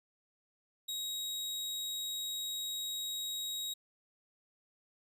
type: tone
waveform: sawtooth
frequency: 3800 Hz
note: A#7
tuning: 33 cents sharp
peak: -33 dBFS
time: 0.88-3.74 s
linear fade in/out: 10 ms
effects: resampled to 32000 Hz